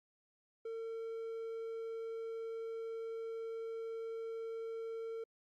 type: tone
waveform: triangle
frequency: 453 Hz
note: A#4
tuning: 50 cents flat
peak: -38 dBFS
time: 0.65-5.24 s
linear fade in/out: 5 ms
effects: Opus 48 kbps